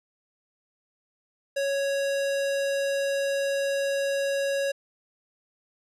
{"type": "tone", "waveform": "square", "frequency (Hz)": 554.4, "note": "C#5", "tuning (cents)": 0, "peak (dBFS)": -25, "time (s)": [1.56, 4.72], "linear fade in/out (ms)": 10, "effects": ["low-pass 10000 Hz 12 dB/octave"]}